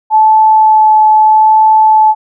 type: tone with vibrato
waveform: sine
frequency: 867 Hz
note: A5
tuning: 26 cents flat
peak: -3 dBFS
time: 0.1-2.15 s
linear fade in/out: 50 ms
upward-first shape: sine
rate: 0.79 Hz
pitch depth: 9 cents each way
effects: none